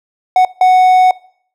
triangle tone bursts at uneven times, 740 Hz, F#5, in tune, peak -3 dBFS, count 2, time 0.36-0.45 / 0.61-1.11 s, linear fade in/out 2 ms, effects noise-tail reverb RT60 0.6 s tail -22 dB re dry

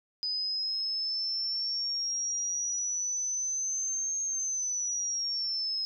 sine exponential two-way sweep, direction up then down, 4978 to 6430 to 5110 Hz, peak -29 dBFS, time 0.23-5.85 s, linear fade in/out 0 ms, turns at 4.23 s, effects none

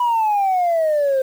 sine exponential sweep, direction down, 987.8 to 520 Hz, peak -13 dBFS, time 0-1.22 s, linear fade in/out 5 ms, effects tanh soft clip ceiling -12 dBFS + 7-bit

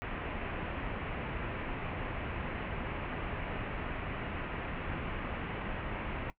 pink low-pass noise, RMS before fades -38 dBFS, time 0.02-6.3 s, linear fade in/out 0 ms, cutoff 2800 Hz, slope 48 dB/octave, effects noise-tail reverb RT60 0.1 s tail -17 dB re dry

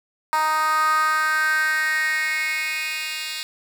10% pulse tone with high-pass filter sweep, 311.1 Hz, D#4, in tune, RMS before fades -22 dBFS, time 0.33-3.43 s, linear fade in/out 0 ms, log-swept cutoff 1000 to 3100 Hz, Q 5.4, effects none

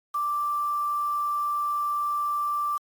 sine tone with quantisation, 1174.7 Hz, D6, in tune, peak -24 dBFS, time 0.14-2.78 s, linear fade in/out 10 ms, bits 7, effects AAC 64 kbps

